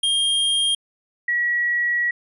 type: tone pair in turn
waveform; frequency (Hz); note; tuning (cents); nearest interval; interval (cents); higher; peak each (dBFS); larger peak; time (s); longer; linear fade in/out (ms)
square / sine; 3220 / 1922.4; G7 / B6; +46 / -47; major sixth; 893; first; -18; neither; 0.03-0.75 / 1.28-2.11; second; 5
effects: resampled to 32000 Hz